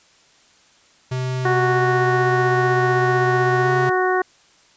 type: tone with pitch glide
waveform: square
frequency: 128.4 to 132.7 Hz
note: C3 to C3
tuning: -32 to +25 cents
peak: -22 dBFS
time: 1.11-3.9 s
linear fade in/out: 10 ms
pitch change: +57 cents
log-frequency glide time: 3.62-3.7 s
type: harmonic tone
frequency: 369.4 Hz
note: F#4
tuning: 3 cents flat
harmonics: 1 / 2 / 3 / 4 / 5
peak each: -19 / -22 / -24 / -25 / -26 dBFS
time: 1.45-4.22 s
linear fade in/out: 5 ms
effects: white hiss -54 dBFS RMS until 4.76 s + resampled to 16000 Hz